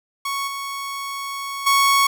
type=tone with level steps; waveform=sawtooth; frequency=1108.7 Hz; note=C#6; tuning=in tune; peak=-19 / -23 / -10 dBFS; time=0.25-2.07 s; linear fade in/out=5 ms; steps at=0.47 / 1.66 s; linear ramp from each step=10 ms; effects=none